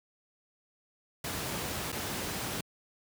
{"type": "noise with dropouts", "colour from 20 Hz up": "pink", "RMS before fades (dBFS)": -35, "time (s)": [1.24, 2.61], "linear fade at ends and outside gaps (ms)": 5, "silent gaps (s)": [1.92, 1.925], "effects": ["high-pass 80 Hz 12 dB/octave"]}